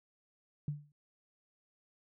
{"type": "tone with exponential decay", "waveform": "sine", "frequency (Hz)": 146.9, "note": "D3", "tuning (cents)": 1, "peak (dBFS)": -30, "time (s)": [0.68, 0.92], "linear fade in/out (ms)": 2, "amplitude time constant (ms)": 51, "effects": []}